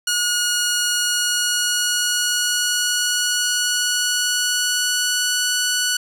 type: tone with pitch glide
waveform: 10% pulse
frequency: 1444 to 1477.8 Hz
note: F#6 to F#6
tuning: -43 to -3 cents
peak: -9 dBFS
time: 0.07-5.97 s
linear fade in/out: 5 ms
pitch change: +40 cents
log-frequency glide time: 0.99-5.56 s
effects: none